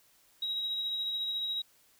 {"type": "tone with tremolo", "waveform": "sine", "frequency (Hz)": 3831, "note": "A#7", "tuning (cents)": 47, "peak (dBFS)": -29, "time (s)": [0.42, 1.62], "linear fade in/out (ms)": 5, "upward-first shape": "sine", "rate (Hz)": 14, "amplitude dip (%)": 30, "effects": ["tanh soft clip ceiling -26 dBFS", "white hiss -65 dBFS RMS until 1.99 s"]}